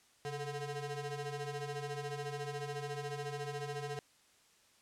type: ring-modulated tone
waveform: 25% pulse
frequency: 290 Hz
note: D4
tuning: 22 cents flat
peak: -32 dBFS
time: 0.25-3.99 s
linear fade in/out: 0 ms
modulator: 152 Hz
effects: white hiss -67 dBFS RMS until 4.81 s + low-pass 9000 Hz 12 dB/octave